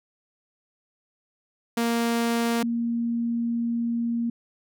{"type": "tone pair in turn", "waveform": ["sawtooth", "sine"], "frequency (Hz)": [233.1, 234], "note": ["A#3", "A#3"], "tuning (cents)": [0, 7], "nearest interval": "unison", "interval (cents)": 7, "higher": "second", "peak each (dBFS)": [-18, -23], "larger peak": "first", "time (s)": [[1.77, 2.63], [2.63, 4.3]], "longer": "second", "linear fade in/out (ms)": 5, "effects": []}